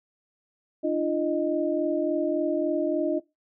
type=tone cluster; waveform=sine; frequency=296.7 / 340.2 / 619 Hz; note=D4 / F4 / D#5; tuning=+18 / -45 / -9 cents; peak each=-27 dBFS; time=0.83-3.2 s; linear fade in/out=20 ms; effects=noise-tail reverb RT60 0.2 s tail -20 dB re dry